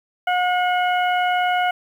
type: harmonic tone with a mistuned harmonic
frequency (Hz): 722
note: F#5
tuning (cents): -43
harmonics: 1 / 2 / 3 / 4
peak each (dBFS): -18 / -24 / -28 / -30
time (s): 0.27-1.71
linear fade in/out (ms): 5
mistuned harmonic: 4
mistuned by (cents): +31
effects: 8-bit